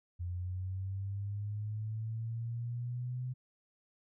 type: linear sweep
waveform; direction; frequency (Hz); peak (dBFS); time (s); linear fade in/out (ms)
sine; up; 87.31 to 127.4; -35; 0.19-3.34; 20
effects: none